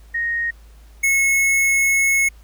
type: tone pair in turn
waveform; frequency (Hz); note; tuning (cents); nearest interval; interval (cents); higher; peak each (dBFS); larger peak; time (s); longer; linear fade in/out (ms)
sine / square; 1864.7 / 2186; A#6 / C#7; 0 / -25; minor third; 275; second; -19 / -15; second; 0.14-0.51 / 1.03-2.29; second; 10
effects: added 54 Hz sine -42 dBFS peak until 2.43 s + pink hiss -55 dBFS RMS until 2.43 s